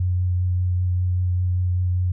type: tone with vibrato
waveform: sine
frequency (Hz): 90.3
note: F#2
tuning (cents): -42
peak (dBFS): -18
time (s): 0-2.12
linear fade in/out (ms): 5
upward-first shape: triangle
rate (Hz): 5.1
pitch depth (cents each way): 16
effects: none